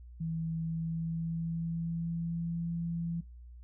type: tone with pitch glide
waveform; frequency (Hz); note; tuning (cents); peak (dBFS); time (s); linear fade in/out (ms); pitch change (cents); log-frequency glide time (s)
sine; 163 to 168.36; E3 to E3; -19 to +37; -32; 0.2-3.21; 10; +56; 0.57-2.49
effects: noise-tail reverb RT60 0.2 s tail -22 dB re dry + added 60 Hz sine -47 dBFS peak until 3.63 s